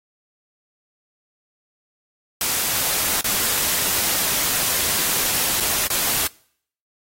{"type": "noise with dropouts", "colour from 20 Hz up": "white", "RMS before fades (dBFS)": -21, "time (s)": [2.41, 6.27], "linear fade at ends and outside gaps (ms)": 1, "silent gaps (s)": [[3.21, 3.243], [5.601, 5.605], [5.871, 5.902]], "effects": ["noise-tail reverb RT60 0.6 s tail -24 dB re dry", "AAC 48 kbps"]}